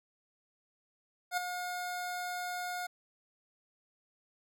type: tone with ADSR envelope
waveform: 25% pulse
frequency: 718 Hz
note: F5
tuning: 48 cents sharp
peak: -24 dBFS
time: 1.31-2.87 s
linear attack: 63 ms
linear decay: 9 ms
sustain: -8 dB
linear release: 10 ms
effects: none